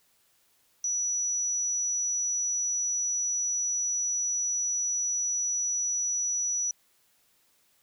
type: tone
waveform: sine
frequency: 5890 Hz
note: F#8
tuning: 9 cents flat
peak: -26 dBFS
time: 0.84-6.71 s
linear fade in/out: 2 ms
effects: white hiss -67 dBFS RMS until 7.82 s